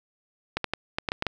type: clicks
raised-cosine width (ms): 0.3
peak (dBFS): -10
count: 8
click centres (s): 0.57 / 0.643 / 0.736 / 0.985 / 1.088 / 1.119 / 1.224 / 1.267
effects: none